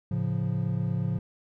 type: chord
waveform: triangle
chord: A augmented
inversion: none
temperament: equal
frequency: 110 / 138.59 / 174.61 Hz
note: A2 / C#3 / E#3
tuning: 0 / 0 / 0 cents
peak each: -28 dBFS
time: 0.11-1.19 s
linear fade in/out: 5 ms
effects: none